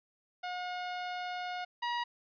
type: tone pair in turn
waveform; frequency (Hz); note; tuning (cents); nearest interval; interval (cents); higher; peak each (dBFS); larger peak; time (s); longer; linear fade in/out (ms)
sawtooth; 721 / 956.9; F#5 / A#5; -45 / +45; perfect fourth; 490; second; -32 / -28; second; 0.43-1.65 / 1.82-2.04; first; 10
effects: resampled to 11025 Hz